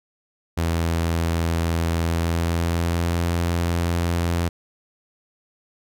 sawtooth tone with pitch glide, 83.3 to 85.49 Hz, E2 to F2, +19 to -36 cents, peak -16 dBFS, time 0.57-4.49 s, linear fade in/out 10 ms, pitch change +45 cents, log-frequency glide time 2.02-3.24 s, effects none

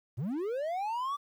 triangle linear sweep, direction up, 98.7 to 1174.7 Hz, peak -29 dBFS, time 0.17-1.17 s, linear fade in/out 20 ms, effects 11-bit

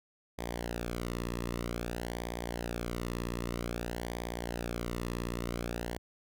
sawtooth tone with flanger, 59 Hz, A#1, 22 cents sharp, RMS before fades -37 dBFS, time 0.38-5.98 s, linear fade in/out 10 ms, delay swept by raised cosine 0.72 to 1.33 ms, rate 0.52 Hz, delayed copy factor -0.75, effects none

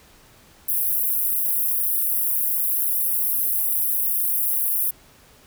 pink high-pass noise, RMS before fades -22 dBFS, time 0.68-4.91 s, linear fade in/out 10 ms, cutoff 11000 Hz, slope 48 dB/octave, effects pink hiss -52 dBFS RMS until 5.46 s

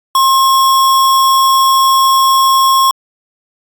sine tone with sample-and-hold, 1067 Hz, C6, 34 cents sharp, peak -6 dBFS, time 0.15-2.91 s, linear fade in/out 2 ms, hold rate 4410 Hz, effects AAC 64 kbps

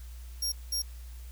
sawtooth tone bursts at uneven times, 5580 Hz, F8, 2 cents flat, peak -26 dBFS, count 2, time 0.42-0.52 / 0.72-0.82 s, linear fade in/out 5 ms, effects added 60 Hz sine -41 dBFS peak until 1.31 s + white hiss -57 dBFS RMS until 1.31 s

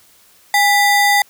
square ring-modulated tone, 1396.9 Hz, F6, in tune, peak -8 dBFS, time 0.54-1.22 s, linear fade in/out 2 ms, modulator 583 Hz, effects white hiss -50 dBFS RMS until 1.29 s

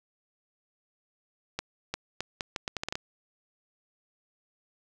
accelerating click train, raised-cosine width 0.2 ms, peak -14 dBFS, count 11, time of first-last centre 1.59-2.955 s, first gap 350 ms, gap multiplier 0.76, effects none

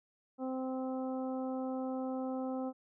harmonic tone, 260 Hz, C4, 11 cents flat, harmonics 1 / 2 / 3 / 4 / 5, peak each -36 / -40 / -44 / -53 / -52 dBFS, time 0.38-2.73 s, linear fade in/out 50 ms, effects none

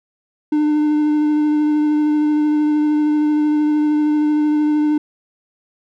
triangle tone with vibrato, 300.8 Hz, D4, 42 cents sharp, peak -11 dBFS, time 0.52-4.98 s, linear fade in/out 5 ms, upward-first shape triangle, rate 13 Hz, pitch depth 15 cents each way, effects none

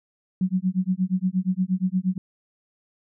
sine tone with tremolo, 185.6 Hz, F#3, 6 cents sharp, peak -17 dBFS, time 0.41-2.18 s, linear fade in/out 2 ms, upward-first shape sine, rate 8.5 Hz, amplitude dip 100%, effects none

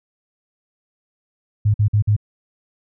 sine tone bursts, 104.8 Hz, G#2, 16 cents sharp, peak -12 dBFS, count 4, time 1.65-2.165 s, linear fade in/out 10 ms, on 92 ms, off 49 ms, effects none

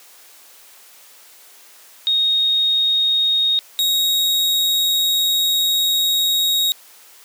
sine / 40% pulse tone pair in turn, 3729 / 3777 Hz, A#7 / A#7, 0 / +22 cents, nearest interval unison, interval 22 cents, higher second, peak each -14 dBFS, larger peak neither, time 2.07-3.59 / 3.79-6.72 s, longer second, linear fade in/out 0 ms, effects white hiss -46 dBFS RMS until 7.24 s + high-pass 400 Hz 12 dB/octave

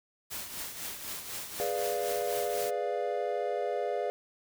white noise with tremolo, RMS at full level -37 dBFS, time 0.3-2.71 s, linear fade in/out 20 ms, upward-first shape triangle, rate 4 Hz, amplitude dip 60%
triangle chord, G# diminished seventh, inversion none, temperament equal, 415.3 / 493.9 / 587.3 / 698.5 Hz, G#4 / B4 / D5 / F5, 0 / 0 / 0 / 0 cents, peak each -33 dBFS, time 1.6-4.1 s, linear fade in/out 0 ms
effects none

